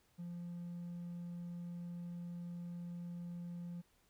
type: tone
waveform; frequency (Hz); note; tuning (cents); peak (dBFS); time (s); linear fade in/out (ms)
triangle; 173.6; F3; -10; -40; 0.18-3.82; 20
effects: tanh soft clip ceiling -37 dBFS + pink hiss -73 dBFS RMS until 4.09 s